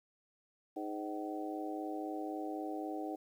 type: harmonic tone with a mistuned harmonic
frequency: 103.83 Hz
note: G#2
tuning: in tune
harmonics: 3 / 4 / 5 / 6 / 7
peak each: -40 / -46 / -47 / -48 / -43 dBFS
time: 0.76-3.16 s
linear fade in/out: 10 ms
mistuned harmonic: 7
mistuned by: +73 cents
effects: 11-bit